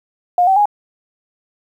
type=tone with pitch steps; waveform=sine; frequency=712 / 767.5 / 827.4 Hz; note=F5 / G5 / G#5; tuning=+33 / -37 / -7 cents; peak=-9 dBFS; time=0.38-0.656 s; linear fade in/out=2 ms; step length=92 ms; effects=8-bit